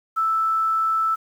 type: tone with quantisation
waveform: sine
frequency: 1318.5 Hz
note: E6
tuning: in tune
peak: -18 dBFS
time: 0.16-1.16 s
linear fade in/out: 20 ms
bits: 8
effects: none